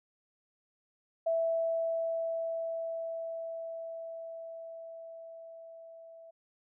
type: tone with level ramp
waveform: sine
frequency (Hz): 659.3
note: E5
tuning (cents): 0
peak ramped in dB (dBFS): -26 to -49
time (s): 1.26-6.31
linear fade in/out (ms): 10
effects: none